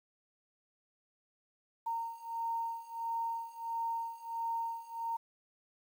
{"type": "beating tone pair", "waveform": "sine", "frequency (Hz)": [919, 920.5], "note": ["A#5", "A#5"], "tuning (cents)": [-25, -22], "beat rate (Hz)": 1.5, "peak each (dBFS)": [-39, -37], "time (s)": [1.86, 5.17], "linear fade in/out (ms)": 10, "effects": ["10-bit"]}